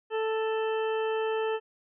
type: harmonic tone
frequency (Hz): 440.6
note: A4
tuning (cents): +2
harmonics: 1 / 2 / 3 / 4 / 6 / 7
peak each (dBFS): -27 / -35 / -40 / -41 / -42 / -45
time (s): 0.1-1.6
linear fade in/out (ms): 50
effects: none